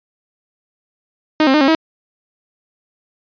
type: tone with pitch steps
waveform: sawtooth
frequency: 309.6 / 265.9 / 304.5 / 270.9 / 320.9 Hz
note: D#4 / C4 / D#4 / C#4 / E4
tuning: -9 / +28 / -37 / -40 / -46 cents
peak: -6 dBFS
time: 1.4-1.75 s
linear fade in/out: 2 ms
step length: 70 ms
effects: resampled to 11025 Hz